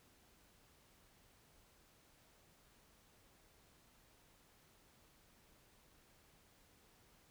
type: silence
effects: pink hiss -69 dBFS RMS until 7.3 s